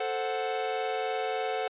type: chord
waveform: 45% pulse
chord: F# diminished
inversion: first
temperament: equal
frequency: 440 / 523.3 / 740 Hz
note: A4 / C5 / F#5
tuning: 0 / 0 / 0 cents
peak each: -33 / -35 / -32 dBFS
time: 0-1.68 s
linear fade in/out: 5 ms
effects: resampled to 8000 Hz